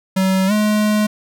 square tone with pitch glide, 189.6 to 211.6 Hz, F#3 to G#3, +43 to +33 cents, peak -14 dBFS, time 0.16-1.07 s, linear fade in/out 10 ms, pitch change +190 cents, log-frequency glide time 0.47-0.52 s, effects none

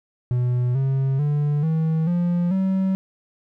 triangle tone with pitch steps, 123.47 / 134.64 / 146.83 / 160.12 / 174.61 / 190.42 Hz, B2 / C3 / D3 / D#3 / F3 / G3, 0 / +50 / 0 / +50 / 0 / -50 cents, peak -16 dBFS, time 0.31-2.95 s, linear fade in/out 0 ms, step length 440 ms, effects none

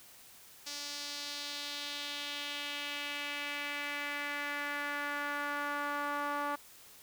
sawtooth tone with band-pass filter sweep, 289.1 Hz, D4, 27 cents flat, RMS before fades -38 dBFS, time 0.66-6.56 s, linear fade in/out 10 ms, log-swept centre 5200 to 1100 Hz, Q 2.2, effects white hiss -56 dBFS RMS until 7.02 s

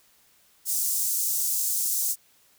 pink high-pass noise, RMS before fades -26 dBFS, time 0.65-2.16 s, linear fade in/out 50 ms, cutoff 6700 Hz, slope 24 dB/octave, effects white hiss -61 dBFS RMS until 2.58 s

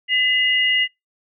sine tone pair together, 2016 / 2851 Hz, B6 / F7, +35 / +35 cents, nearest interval tritone, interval 600 cents, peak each -18 dBFS, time 0.08-0.88 s, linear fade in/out 50 ms, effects noise-tail reverb RT60 0.2 s tail -23 dB re dry

